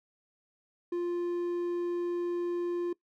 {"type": "tone", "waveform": "triangle", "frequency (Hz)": 349.2, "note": "F4", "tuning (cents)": 0, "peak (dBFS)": -27, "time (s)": [0.92, 2.93], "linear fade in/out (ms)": 5, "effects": ["noise-tail reverb RT60 0.1 s tail -21 dB re dry"]}